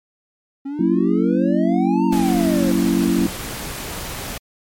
triangle exponential two-way sweep, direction up then down, 269.7 to 932.3 to 516 Hz, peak -22 dBFS, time 0.65-2.72 s, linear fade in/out 10 ms, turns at 2.06 s
sine chord, F# dominant seventh, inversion none, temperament just, 185 / 231.2 / 277.5 / 333 Hz, F#3 / A#3 / C#4 / E4, 0 / -14 / +2 / +18 cents, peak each -20 dBFS, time 0.79-3.27 s, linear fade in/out 5 ms
pink noise, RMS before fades -29 dBFS, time 2.12-4.38 s, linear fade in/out 5 ms
effects MP3 64 kbps

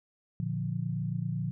sine chord, Bb major, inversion none, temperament equal, 116.54 / 146.83 / 174.61 Hz, Bb2 / D3 / F3, 0 / 0 / 0 cents, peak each -34 dBFS, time 0.4-1.51 s, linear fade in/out 0 ms, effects none

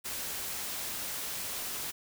white noise, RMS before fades -37 dBFS, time 0.04-1.92 s, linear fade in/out 20 ms, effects none

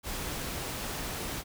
pink noise, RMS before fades -36 dBFS, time 0.03-1.44 s, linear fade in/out 50 ms, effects none

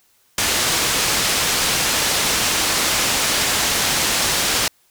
white low-pass noise, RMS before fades -19 dBFS, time 0.38-4.68 s, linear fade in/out 2 ms, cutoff 7300 Hz, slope 12 dB/octave, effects white hiss -59 dBFS RMS until 4.9 s

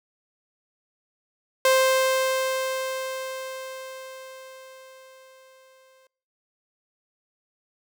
sawtooth tone with exponential decay, 524 Hz, C5, 2 cents sharp, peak -12 dBFS, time 1.65-6.07 s, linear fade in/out 2 ms, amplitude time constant 960 ms, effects noise-tail reverb RT60 0.6 s tail -26 dB re dry

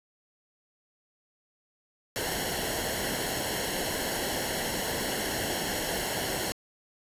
pink noise with comb filter, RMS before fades -31 dBFS, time 2.16-6.52 s, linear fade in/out 0 ms, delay 0.82 ms, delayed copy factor -0.7, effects resampled to 32000 Hz

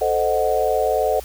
sine chord, A diminished seventh, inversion none, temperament equal, 440 / 523.3 / 622.3 / 740 Hz, A4 / C5 / Eb5 / Gb5, 0 / 0 / 0 / 0 cents, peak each -22 dBFS, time 0.01-1.2 s, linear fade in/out 5 ms, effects added 59 Hz sine -37 dBFS peak until 1.24 s + white hiss -41 dBFS RMS until 1.24 s

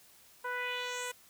10% pulse tone with low-pass filter sweep, 494.2 Hz, B4, 1 cent sharp, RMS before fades -37 dBFS, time 0.44-1.12 s, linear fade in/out 10 ms, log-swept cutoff 1200 to 11000 Hz, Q 2.3, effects white hiss -60 dBFS RMS until 1.29 s

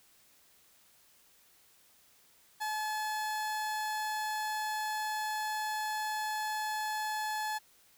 30% pulse tone, 858 Hz, A5, 44 cents flat, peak -30 dBFS, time 2.6-7.59 s, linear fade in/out 20 ms, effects white hiss -64 dBFS RMS until 7.97 s

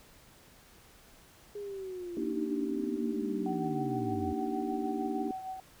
sine linear sweep, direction down, 415.3 to 80 Hz, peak -37 dBFS, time 1.55-4.33 s, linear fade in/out 5 ms
sine chord, Eb major seventh, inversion second, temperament just, 233.3 / 291.7 / 311.1 / 388.9 Hz, Bb3 / D4 / Eb4 / G4, +2 / -12 / 0 / -14 cents, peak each -37 dBFS, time 2.17-5.31 s, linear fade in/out 2 ms
sine tone with tremolo, 755 Hz, F#5, 35 cents sharp, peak -35 dBFS, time 3.46-5.6 s, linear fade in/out 2 ms, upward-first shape sine, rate 6.5 Hz, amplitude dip 50%
effects pink hiss -58 dBFS RMS until 5.8 s

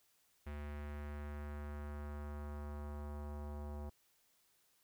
square tone with low-pass filter sweep, 73.42 Hz, D2, in tune, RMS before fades -45 dBFS, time 0.46-3.9 s, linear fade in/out 10 ms, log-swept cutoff 2200 to 870 Hz, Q 1.6, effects white hiss -74 dBFS RMS until 4.83 s

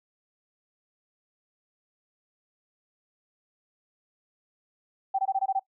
sine tone bursts, 775 Hz, G5, 20 cents flat, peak -22 dBFS, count 7, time 5.14-5.596 s, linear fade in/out 10 ms, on 48 ms, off 20 ms, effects noise-tail reverb RT60 0.1 s tail -20 dB re dry

